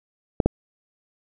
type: clicks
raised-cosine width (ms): 2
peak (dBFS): -4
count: 2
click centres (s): 0.402 / 0.46
effects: none